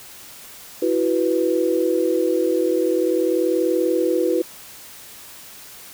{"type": "chord", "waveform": "sine", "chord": "E suspended second", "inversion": "none", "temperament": "equal", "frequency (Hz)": [329.6, 370, 493.9], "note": ["E4", "F#4", "B4"], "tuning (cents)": [0, 0, 0], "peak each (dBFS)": -21, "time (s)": [0.82, 4.42], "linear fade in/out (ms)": 5, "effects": ["white hiss -41 dBFS RMS until 5.93 s"]}